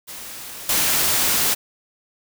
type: noise with level steps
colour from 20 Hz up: white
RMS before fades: -35 / -19 dBFS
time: 0.07-1.55 s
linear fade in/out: 20 ms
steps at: 0.69 s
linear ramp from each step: 2 ms
effects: none